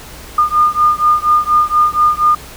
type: beating tone pair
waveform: sine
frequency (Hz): 1213 / 1217.2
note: D#6 / D#6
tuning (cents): -44 / -38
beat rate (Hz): 4.2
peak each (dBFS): -12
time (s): 0.38-2.35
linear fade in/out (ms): 5
effects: added 60 Hz sine -38 dBFS peak until 2.56 s + pink hiss -34 dBFS RMS until 2.56 s